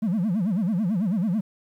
triangle tone with vibrato, 196 Hz, G3, in tune, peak -18 dBFS, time 0.02-1.41 s, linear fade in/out 10 ms, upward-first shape sine, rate 9.1 Hz, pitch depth 270 cents each way, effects tanh soft clip ceiling -16 dBFS + 10-bit

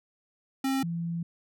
square / sine tone pair in turn, 268 / 168.83 Hz, C4 / E3, +42 / +42 cents, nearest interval minor sixth, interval 800 cents, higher first, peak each -26 / -29 dBFS, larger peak first, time 0.64-0.83 / 0.83-1.23 s, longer second, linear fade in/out 5 ms, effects none

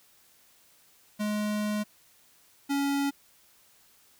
square tone pair in turn, 210 / 280.3 Hz, G#3 / C#4, +19 / +19 cents, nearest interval perfect fourth, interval 500 cents, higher second, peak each -28 / -26 dBFS, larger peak second, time 1.19-1.84 / 2.69-3.11 s, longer first, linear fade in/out 20 ms, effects white hiss -61 dBFS RMS until 4.19 s

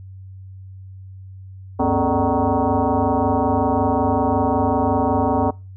sine tone with frequency modulation, 245.3 Hz, B3, 12 cents flat, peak -15 dBFS, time 1.79-5.51 s, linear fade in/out 10 ms, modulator 172 Hz, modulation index 4.3, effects noise-tail reverb RT60 0.3 s tail -24 dB re dry + added 95 Hz sine -35 dBFS peak until 5.76 s

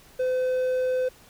triangle tone, 510 Hz, C5, 44 cents flat, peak -20 dBFS, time 0.19-1.09 s, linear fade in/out 10 ms, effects pink hiss -53 dBFS RMS until 1.29 s

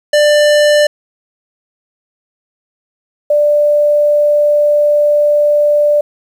square / sine tone pair in turn, 593 / 589.9 Hz, D5 / D5, +17 / +8 cents, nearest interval unison, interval 9 cents, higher first, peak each -7 dBFS, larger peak neither, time 0.13-0.87 / 3.3-6.01 s, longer second, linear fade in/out 5 ms, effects low-pass 8000 Hz 12 dB/octave + 7-bit

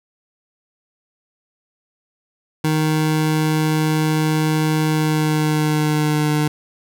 25% pulse tone with pitch glide, 155.56 to 150.87 Hz, D#3 to D3, 0 to +47 cents, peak -12 dBFS, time 2.64-6.48 s, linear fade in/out 5 ms, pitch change -53 cents, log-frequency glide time 4.86-6.3 s, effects none

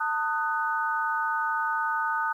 sine chord, D# diminished, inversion second, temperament just, 896 / 1244.5 / 1493.4 Hz, A5 / D#6 / F#6, +31 / 0 / +16 cents, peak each -29 dBFS, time 0-2.33 s, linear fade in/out 10 ms, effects 10-bit

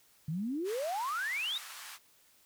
sine exponential sweep, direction up, 146.83 to 3869 Hz, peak -32 dBFS, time 0.28-1.58 s, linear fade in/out 5 ms
pink band-pass noise, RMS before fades -47 dBFS, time 0.64-1.99 s, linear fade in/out 50 ms, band 1000 to 15000 Hz, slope 24 dB/octave
effects white hiss -65 dBFS RMS until 2.45 s

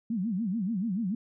sine tone with vibrato, 205.7 Hz, G#3, 16 cents flat, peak -27 dBFS, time 0.1-1.15 s, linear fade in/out 5 ms, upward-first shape sine, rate 6.9 Hz, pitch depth 250 cents each way, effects none

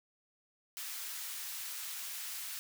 white high-pass noise, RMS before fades -42 dBFS, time 0.77-2.59 s, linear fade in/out 0 ms, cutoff 1300 Hz, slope 12 dB/octave, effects none

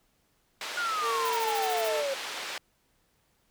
white band-pass noise, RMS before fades -37 dBFS, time 0.61-2.58 s, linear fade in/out 2 ms, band 460 to 3900 Hz, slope 12 dB/octave
sine exponential sweep, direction down, 1459 to 534 Hz, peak -28 dBFS, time 0.77-2.14 s, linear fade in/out 5 ms
sawtooth tone with pitch glide, 458.4 to 442.3 Hz, A#4 to A4, -29 to +9 cents, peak -27 dBFS, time 1.01-2.04 s, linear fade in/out 50 ms, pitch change -62 cents, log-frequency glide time 1.18-1.67 s
violet noise bursts, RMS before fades -39 dBFS, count 9, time 1.25-1.888 s, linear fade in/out 5 ms, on 46 ms, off 28 ms
effects pink hiss -70 dBFS RMS until 3.5 s

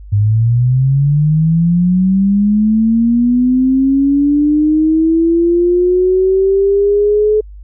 sine linear sweep, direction up, 100.2 to 429.4 Hz, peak -8 dBFS, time 0.12-7.41 s, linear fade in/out 10 ms, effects added 50 Hz sine -30 dBFS peak until 7.63 s

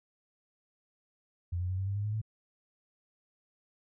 sine tone with pitch steps, 87.31 / 90.13 / 93.04 / 96.04 / 99.14 / 102.34 / 105.64 / 109.05 Hz, F2 / F#2 / F#2 / G2 / G2 / G#2 / G#2 / A2, 0 / -45 / +10 / -35 / +20 / -25 / +30 / -15 cents, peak -30 dBFS, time 1.52-2.216 s, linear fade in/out 10 ms, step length 87 ms, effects none

